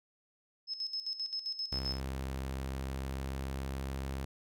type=tone with tremolo; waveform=sine; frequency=5190 Hz; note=E8; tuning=28 cents flat; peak=-33 dBFS; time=0.67-2 s; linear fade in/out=50 ms; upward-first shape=square; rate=7.6 Hz; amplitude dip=70%
type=tone with pitch glide; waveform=sawtooth; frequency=66.4 to 67.21 Hz; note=C2 to C2; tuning=+26 to +47 cents; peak=-32 dBFS; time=1.72-4.25 s; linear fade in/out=5 ms; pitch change=+21 cents; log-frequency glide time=2.17-3.93 s
effects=none